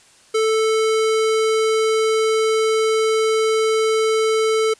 square tone, 440 Hz, A4, in tune, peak -16 dBFS, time 0.34-4.74 s, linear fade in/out 10 ms, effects white hiss -51 dBFS RMS until 4.79 s + resampled to 22050 Hz

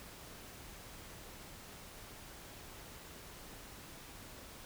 silence, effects pink hiss -52 dBFS RMS until 4.65 s

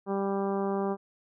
harmonic tone, 196.8 Hz, G3, 7 cents sharp, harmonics 1 / 2 / 3 / 4 / 5 / 6 / 7 / 8, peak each -31 / -30 / -37 / -36 / -40 / -41 / -51 / -52 dBFS, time 0.06-0.97 s, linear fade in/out 50 ms, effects none

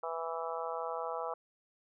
harmonic tone, 164.8 Hz, E3, in tune, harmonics 3 / 4 / 5 / 6 / 7 / 8, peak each -40 / -41 / -42 / -43 / -43 / -44 dBFS, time 0.03-1.34 s, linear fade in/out 5 ms, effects none

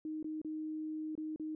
sine tone with dropouts, 311.1 Hz, D#4, in tune, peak -37 dBFS, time 0.05-1.55 s, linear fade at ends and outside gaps 2 ms, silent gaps 0.228-0.244 / 0.416-0.447 / 1.153-1.177 / 1.361-1.397 s, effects none

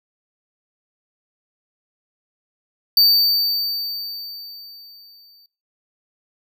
square tone with exponential decay, 4601 Hz, D8, 36 cents flat, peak -10 dBFS, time 2.97-5.46 s, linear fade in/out 2 ms, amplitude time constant 540 ms, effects noise-tail reverb RT60 0.3 s tail -19 dB re dry

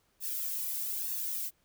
violet noise with flanger, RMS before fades -35 dBFS, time 0.2-1.51 s, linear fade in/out 50 ms, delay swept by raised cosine 1.1 to 2.05 ms, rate 1.1 Hz, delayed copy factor +0.65, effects pink hiss -72 dBFS RMS until 1.64 s

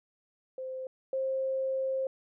sine tone pair in turn, 520 / 530 Hz, C5 / C5, -11 / +22 cents, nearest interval unison, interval 33 cents, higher second, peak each -35 / -28 dBFS, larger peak second, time 0.58-0.87 / 1.13-2.07 s, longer second, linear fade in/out 2 ms, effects none

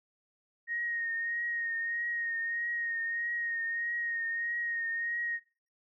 sine tone with vibrato, 1864.7 Hz, A#6, in tune, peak -31 dBFS, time 0.67-5.4 s, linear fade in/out 50 ms, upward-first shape triangle, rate 1.6 Hz, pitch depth 31 cents each way, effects noise-tail reverb RT60 0.4 s tail -23 dB re dry

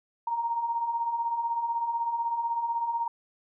sine beating tone pair, 918 / 934 Hz, A#5 / A#5, -27 / +3 cents, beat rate 16 Hz, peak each -35 / -27 dBFS, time 0.27-3.08 s, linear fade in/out 5 ms, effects none

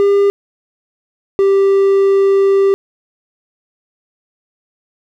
triangle tone pair in turn, 401 / 392.5 Hz, G4 / G4, +39 / +2 cents, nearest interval unison, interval 37 cents, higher first, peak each -6 dBFS, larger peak neither, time 0-0.3 / 1.39-2.74 s, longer second, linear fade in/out 0 ms, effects none

